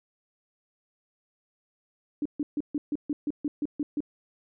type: tone bursts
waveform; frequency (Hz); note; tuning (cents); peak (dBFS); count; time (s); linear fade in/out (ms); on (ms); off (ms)
sine; 293.8; D4; +1; -25; 11; 2.22-4.005; 2; 35; 140
effects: none